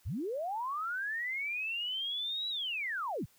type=linear two-way sweep; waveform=sine; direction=up then down; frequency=54.6 to 3937 to 54.6 Hz; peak=-33 dBFS; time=0.05-3.26 s; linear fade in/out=20 ms; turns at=2.49 s; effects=white hiss -66 dBFS RMS until 3.38 s